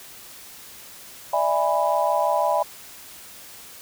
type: chord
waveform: sine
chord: E dominant seventh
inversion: third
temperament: just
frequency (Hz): 593.3 / 659.3 / 824.1 / 988.9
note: D5 / E5 / G#5 / B5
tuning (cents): +18 / 0 / -14 / +2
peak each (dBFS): -24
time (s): 1.33-2.63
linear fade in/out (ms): 5
effects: white hiss -43 dBFS RMS until 3.81 s